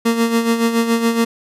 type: tone with tremolo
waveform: 30% pulse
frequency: 230.6 Hz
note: A#3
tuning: 19 cents flat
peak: -9 dBFS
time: 0.05-1.25 s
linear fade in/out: 10 ms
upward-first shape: sine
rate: 7.1 Hz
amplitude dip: 60%
effects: resampled to 32000 Hz